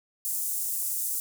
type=high-pass noise; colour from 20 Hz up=pink; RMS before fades=-30 dBFS; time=0.25-1.2 s; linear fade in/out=0 ms; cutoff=8200 Hz; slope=24 dB/octave; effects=none